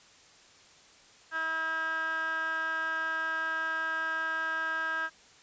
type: tone with band-pass filter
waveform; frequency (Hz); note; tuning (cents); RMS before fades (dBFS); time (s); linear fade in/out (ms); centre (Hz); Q
15% pulse; 321.8; E4; -42; -32; 1.31-5.1; 50; 1600; 7.1
effects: white hiss -57 dBFS RMS until 5.42 s + resampled to 16000 Hz